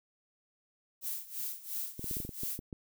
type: noise with tremolo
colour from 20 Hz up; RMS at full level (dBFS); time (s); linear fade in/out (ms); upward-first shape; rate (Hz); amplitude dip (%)
violet; -36; 1.01-2.6; 50; sine; 2.9; 85
type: clicks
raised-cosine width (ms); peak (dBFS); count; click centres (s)
3; -28; 10; 1.994 / 2.043 / 2.112 / 2.169 / 2.202 / 2.25 / 2.292 / 2.434 / 2.591 / 2.728
effects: none